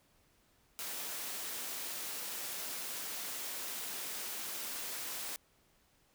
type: high-pass noise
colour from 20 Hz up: white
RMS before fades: -41 dBFS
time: 0.79-5.36 s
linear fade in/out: 0 ms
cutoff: 210 Hz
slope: 12 dB/octave
effects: pink hiss -70 dBFS RMS until 6.14 s